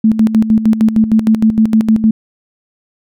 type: tone with tremolo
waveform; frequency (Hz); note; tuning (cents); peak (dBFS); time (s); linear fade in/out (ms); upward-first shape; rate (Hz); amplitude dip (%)
sine; 220; A3; 0; -5; 0.04-2.11; 5; square; 6.5; 70
effects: none